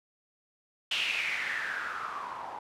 blue noise with low-pass filter sweep, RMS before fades -34 dBFS, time 0.91-2.59 s, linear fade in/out 5 ms, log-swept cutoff 3000 to 840 Hz, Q 5.8, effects none

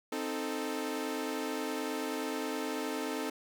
sawtooth chord, A diminished, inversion first, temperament equal, 261.6 / 311.1 / 440 Hz, C4 / Eb4 / A4, 0 / 0 / 0 cents, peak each -34 dBFS, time 0.12-3.3 s, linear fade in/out 5 ms, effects none

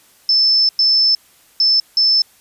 sine tone bursts at uneven times, 5274 Hz, E8, in tune, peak -10 dBFS, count 4, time 0.29-0.69 / 0.79-1.15 / 1.6-1.8 / 1.97-2.22 s, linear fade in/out 2 ms, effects white hiss -51 dBFS RMS until 2.4 s + resampled to 32000 Hz

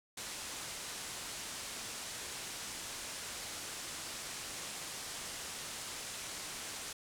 white low-pass noise, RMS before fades -44 dBFS, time 0.17-6.93 s, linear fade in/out 5 ms, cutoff 9400 Hz, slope 24 dB/octave, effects none

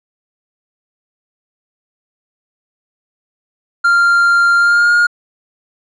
triangle tone with pitch glide, 1392 to 1423.7 Hz, F6 to F6, -6 to +33 cents, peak -6 dBFS, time 3.84-5.07 s, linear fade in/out 10 ms, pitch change +39 cents, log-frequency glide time 4.57-4.93 s, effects resampled to 24000 Hz

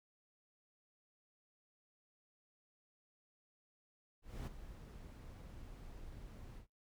brown noise with ADSR envelope, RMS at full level -41 dBFS, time 4.22-6.67 s, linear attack 250 ms, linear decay 14 ms, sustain -11 dB, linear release 96 ms, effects noise-tail reverb RT60 0.2 s tail -25 dB re dry

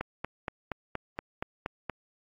click train, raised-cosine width 0.5 ms, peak -17 dBFS, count 9, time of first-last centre 0.01-1.897 s, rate 4.24 Hz, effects AAC 32 kbps

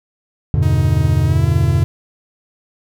triangle chord, E minor seventh, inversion none, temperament equal, 82.41 / 98 / 123.47 / 146.83 Hz, E2 / G2 / B2 / D3, 0 / 0 / 0 / 0 cents, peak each -15 dBFS, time 0.54-1.84 s, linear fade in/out 0 ms
sawtooth tone with pitch glide, 314.5 to 337.1 Hz, D#4 to E4, +19 to +39 cents, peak -23 dBFS, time 0.62-1.84 s, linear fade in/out 10 ms, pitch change +120 cents, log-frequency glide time 1.25-1.47 s
effects none

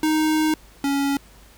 square tone pair in turn, 311.1 / 279.3 Hz, D#4 / C#4, 0 / +13 cents, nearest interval major second, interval 187 cents, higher first, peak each -18 / -20 dBFS, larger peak first, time 0.03-0.54 / 0.84-1.17 s, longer first, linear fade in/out 2 ms, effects added 50 Hz sine -50 dBFS peak until 1.57 s + pink hiss -51 dBFS RMS until 1.57 s

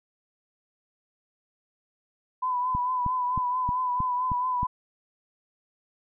sine tone with vibrato, 1000 Hz, B5, 21 cents sharp, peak -24 dBFS, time 2.42-4.67 s, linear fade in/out 10 ms, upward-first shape triangle, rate 4.5 Hz, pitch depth 43 cents each way
click train, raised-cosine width 5 ms, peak -19 dBFS, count 7, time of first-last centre 2.75-4.631 s, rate 3.19 Hz
effects none

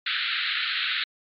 white band-pass noise, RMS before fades -27 dBFS, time 0.06-1.04 s, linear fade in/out 5 ms, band 1300 to 4200 Hz, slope 96 dB/octave, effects MP3 64 kbps

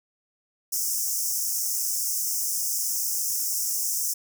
pink high-pass noise, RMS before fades -27 dBFS, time 0.72-4.14 s, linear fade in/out 10 ms, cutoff 5300 Hz, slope 96 dB/octave, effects none

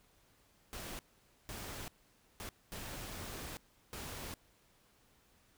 pink noise bursts at uneven times, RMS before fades -45 dBFS, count 5, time 0.73-0.99 / 1.49-1.88 / 2.4-2.49 / 2.72-3.57 / 3.93-4.34 s, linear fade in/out 0 ms, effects pink hiss -69 dBFS RMS until 5.57 s

